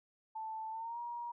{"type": "tone with pitch glide", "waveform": "sine", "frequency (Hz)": [881, 949.7], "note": ["A5", "A#5"], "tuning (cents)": [2, 32], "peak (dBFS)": -39, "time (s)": [0.35, 1.32], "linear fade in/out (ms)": 10, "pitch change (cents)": 130, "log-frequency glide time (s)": [0.71, 0.99], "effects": []}